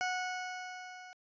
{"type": "tone with level ramp", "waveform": "20% pulse", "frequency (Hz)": 734, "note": "F#5", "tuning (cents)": -14, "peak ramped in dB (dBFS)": [-26, -44], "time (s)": [0.01, 1.13], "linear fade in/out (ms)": 0, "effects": ["resampled to 16000 Hz"]}